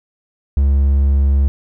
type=tone; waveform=triangle; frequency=69.3 Hz; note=C#2; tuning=in tune; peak=-8 dBFS; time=0.57-1.48 s; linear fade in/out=0 ms; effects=none